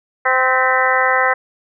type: harmonic tone with a mistuned harmonic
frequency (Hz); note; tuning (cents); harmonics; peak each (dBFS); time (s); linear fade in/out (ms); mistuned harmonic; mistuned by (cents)
259; C4; -17; 2 / 3 / 4 / 5 / 6 / 7 / 8; -20 / -20 / -20 / -20 / -20 / -20 / -20; 0.25-1.34; 10; 8; -72
effects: none